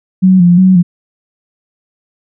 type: tone with vibrato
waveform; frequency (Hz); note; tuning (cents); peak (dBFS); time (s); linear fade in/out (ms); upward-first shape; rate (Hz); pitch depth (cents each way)
sine; 180.9; F#3; -39; -3; 0.22-0.83; 20; square; 2.8; 56
effects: none